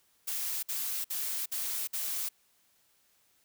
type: noise bursts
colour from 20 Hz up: blue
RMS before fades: -34 dBFS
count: 5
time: 0.27-2.29 s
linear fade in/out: 10 ms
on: 360 ms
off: 55 ms
effects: white hiss -69 dBFS RMS until 3.44 s